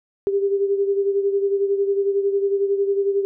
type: beating tone pair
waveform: sine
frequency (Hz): 396.1 / 407.1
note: G4 / G#4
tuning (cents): +18 / -35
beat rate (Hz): 11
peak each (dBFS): -18 / -25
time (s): 0.27-3.25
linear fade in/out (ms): 0
effects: none